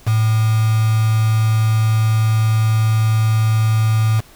sine tone with quantisation, 110 Hz, A2, in tune, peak -12 dBFS, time 0.06-4.21 s, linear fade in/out 20 ms, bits 4, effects pink hiss -46 dBFS RMS until 4.35 s

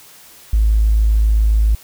triangle tone, 53.7 Hz, A1, 41 cents flat, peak -6 dBFS, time 0.53-1.75 s, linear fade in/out 5 ms, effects tanh soft clip ceiling -8 dBFS + white hiss -43 dBFS RMS until 1.83 s

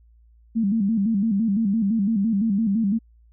sine tone with vibrato, 211.3 Hz, G#3, 30 cents sharp, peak -18 dBFS, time 0.55-2.99 s, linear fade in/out 20 ms, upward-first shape square, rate 5.9 Hz, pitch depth 120 cents each way, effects added 57 Hz sine -51 dBFS peak until 3.32 s

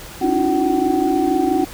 sine tone cluster, 277.9 / 303.9 / 328.3 / 362.8 / 755 Hz, C#4 / D#4 / E4 / F#4 / F#5, +4 / -41 / -7 / -34 / +35 cents, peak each -21 dBFS, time 0.21-1.65 s, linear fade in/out 10 ms, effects pink hiss -36 dBFS RMS until 1.73 s

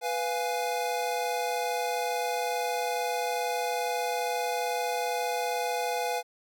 square chord, F diminished, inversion second, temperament equal, 493.9 / 698.5 / 830.6 Hz, Cb5 / F5 / Ab5, 0 / 0 / 0 cents, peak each -33 dBFS, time 0.01-6.23 s, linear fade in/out 50 ms, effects none

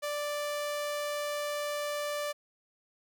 sawtooth tone, 587.3 Hz, D5, in tune, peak -28 dBFS, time 0.02-2.33 s, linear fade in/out 20 ms, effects none

